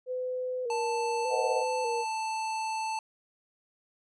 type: tone with vibrato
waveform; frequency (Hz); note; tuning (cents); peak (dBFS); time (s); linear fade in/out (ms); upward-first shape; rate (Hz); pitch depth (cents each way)
sine; 488.4; B4; -19; -30; 0.06-2.05; 50; square; 0.84; 62
type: tone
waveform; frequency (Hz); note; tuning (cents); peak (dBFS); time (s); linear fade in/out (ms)
square; 882; A5; +4; -31; 0.7-2.99; 2
type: chord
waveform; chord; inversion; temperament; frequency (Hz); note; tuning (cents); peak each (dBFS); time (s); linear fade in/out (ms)
sine; C half-diminished seventh; third; equal; 466.2 / 523.3 / 622.3 / 740; Bb4 / C5 / Eb5 / Gb5; 0 / 0 / 0 / 0; -34; 1.29-1.65; 50
effects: resampled to 22050 Hz